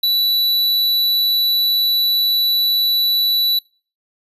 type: tone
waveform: square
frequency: 3951 Hz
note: B7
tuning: in tune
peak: -14 dBFS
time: 0.03-3.59 s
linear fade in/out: 5 ms
effects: noise-tail reverb RT60 0.4 s tail -26 dB re dry + resampled to 32000 Hz